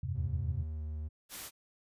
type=chord; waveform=sine; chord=F suspended second; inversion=none; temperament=equal with one note detuned; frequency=85.26 / 98 / 130.81 Hz; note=F2 / G2 / C3; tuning=-41 / 0 / 0 cents; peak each=-37 dBFS; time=0.03-0.63 s; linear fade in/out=5 ms
type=tone with pitch glide; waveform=triangle; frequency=77.78 to 76.66 Hz; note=D#2 to D#2; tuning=0 to -25 cents; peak=-34 dBFS; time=0.14-1.09 s; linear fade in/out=20 ms; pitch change=-25 cents; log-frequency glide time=0.74-0.79 s
type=noise; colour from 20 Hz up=white; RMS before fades=-43 dBFS; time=1.29-1.51 s; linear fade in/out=50 ms
effects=resampled to 32000 Hz